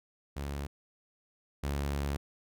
sawtooth tone pair in turn, 70.7 / 70.7 Hz, C#2 / C#2, +35 / +35 cents, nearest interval unison, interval 0 cents, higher neither, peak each -31 / -27 dBFS, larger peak second, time 0.36-0.67 / 1.63-2.17 s, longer second, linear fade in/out 10 ms, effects none

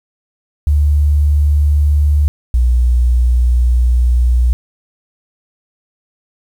sine tone pair in turn, 73.42 / 60.87 Hz, D2 / B1, 0 / -24 cents, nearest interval minor third, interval 324 cents, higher first, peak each -8 dBFS, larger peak neither, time 0.67-2.28 / 2.54-4.53 s, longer second, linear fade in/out 0 ms, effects 7-bit

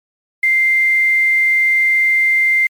sine tone with quantisation, 2093 Hz, C7, in tune, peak -10 dBFS, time 0.43-2.67 s, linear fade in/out 5 ms, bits 6, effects MP3 96 kbps

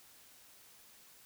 silence, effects white hiss -60 dBFS RMS until 1.25 s

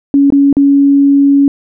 sine tone with dropouts, 280 Hz, C#4, 18 cents sharp, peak -4 dBFS, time 0.14-1.48 s, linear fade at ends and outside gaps 1 ms, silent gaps 0.303-0.323 / 0.528-0.568 s, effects none

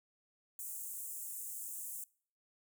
pink high-pass noise, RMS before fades -44 dBFS, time 0.59-2.04 s, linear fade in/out 2 ms, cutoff 7300 Hz, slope 48 dB/octave, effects noise-tail reverb RT60 0.5 s tail -24 dB re dry

